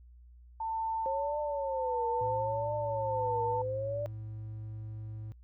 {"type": "tone with tremolo", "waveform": "sine", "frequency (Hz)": 894, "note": "A5", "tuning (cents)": 27, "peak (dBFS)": -30, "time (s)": [0.6, 3.62], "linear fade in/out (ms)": 5, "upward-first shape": "sine", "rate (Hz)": 0.8, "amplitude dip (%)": 50}
{"type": "tone with vibrato", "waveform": "sine", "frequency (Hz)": 532, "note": "C5", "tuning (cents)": 29, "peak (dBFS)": -32, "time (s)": [1.06, 4.06], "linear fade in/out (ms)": 0, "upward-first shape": "triangle", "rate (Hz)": 0.74, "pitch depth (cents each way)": 210}
{"type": "tone with pitch glide", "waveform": "triangle", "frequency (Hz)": [110, 108.42], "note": ["A2", "A2"], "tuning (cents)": [0, -25], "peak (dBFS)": -37, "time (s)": [2.21, 5.32], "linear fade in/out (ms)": 0, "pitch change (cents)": -25, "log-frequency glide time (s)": [2.33, 3.27]}
{"effects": ["noise-tail reverb RT60 0.1 s tail -26 dB re dry", "added 60 Hz sine -52 dBFS peak until 5.43 s"]}